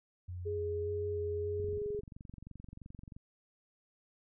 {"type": "tone with vibrato", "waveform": "sine", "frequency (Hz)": 87.9, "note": "F2", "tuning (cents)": 12, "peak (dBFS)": -39, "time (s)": [0.28, 1.79], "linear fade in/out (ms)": 10, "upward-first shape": "square", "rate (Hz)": 1.7, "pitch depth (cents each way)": 30}
{"type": "tone", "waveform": "sine", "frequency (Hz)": 415.3, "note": "G#4", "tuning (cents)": 0, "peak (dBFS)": -34, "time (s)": [0.45, 2.01], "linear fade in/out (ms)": 20}
{"type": "click train", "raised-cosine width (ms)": 5, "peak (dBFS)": -36, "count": 37, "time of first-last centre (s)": [1.6, 3.165], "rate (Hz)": 23}
{"effects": []}